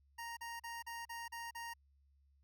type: tone bursts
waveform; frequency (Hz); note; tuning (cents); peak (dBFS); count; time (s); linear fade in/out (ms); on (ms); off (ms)
25% pulse; 932.3; A#5; 0; -40; 7; 0.18-1.738; 10; 190; 38
effects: added 69 Hz sine -68 dBFS peak until 2.43 s